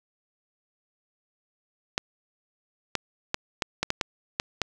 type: clicks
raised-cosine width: 0.2 ms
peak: -7 dBFS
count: 9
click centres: 1.979 / 2.953 / 3.344 / 3.622 / 3.83 / 3.904 / 4.012 / 4.399 / 4.617 s
effects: none